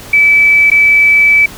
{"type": "tone with dropouts", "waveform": "sine", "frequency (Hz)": 2304, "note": "D7", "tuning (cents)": -34, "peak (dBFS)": -4, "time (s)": [0.13, 1.46], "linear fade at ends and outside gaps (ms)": 5, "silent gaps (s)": [0.702, 0.715], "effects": ["pink hiss -31 dBFS RMS until 1.57 s"]}